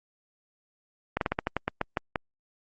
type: slowing click train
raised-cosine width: 0.5 ms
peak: -11 dBFS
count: 11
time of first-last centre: 1.17-2.158 s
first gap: 42 ms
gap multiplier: 1.18
effects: Opus 48 kbps